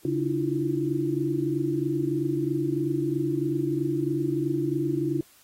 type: tone cluster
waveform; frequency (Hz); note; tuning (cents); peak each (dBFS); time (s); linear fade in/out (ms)
sine; 139.1 / 298.5 / 326.1 / 349.2; C#3 / D4 / E4 / F4; +6 / +28 / -19 / 0; -30 / -30 / -28 / -29; 0.05-5.21; 2
effects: white hiss -57 dBFS RMS until 5.43 s + AAC 48 kbps